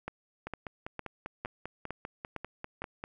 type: two click trains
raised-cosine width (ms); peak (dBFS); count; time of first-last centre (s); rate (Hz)
0.5; -21 / -23; 7 / 14; 0.08-2.82 / 0.47-3.039; 2.19 / 5.06
effects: none